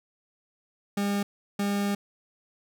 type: tone bursts at uneven times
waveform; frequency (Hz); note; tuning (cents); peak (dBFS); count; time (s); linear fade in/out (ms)
40% pulse; 201.8; G#3; -49; -24; 2; 0.97-1.23 / 1.59-1.95; 5
effects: none